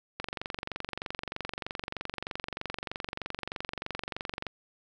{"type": "click train", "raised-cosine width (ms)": 0.3, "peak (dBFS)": -18, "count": 100, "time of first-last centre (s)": [0.2, 4.467], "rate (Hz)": 23.2, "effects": []}